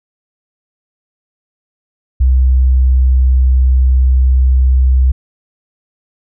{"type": "tone", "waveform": "sine", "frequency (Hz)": 64.3, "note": "C2", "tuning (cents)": -30, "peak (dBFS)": -6, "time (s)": [2.2, 5.12], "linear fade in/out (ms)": 10, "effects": []}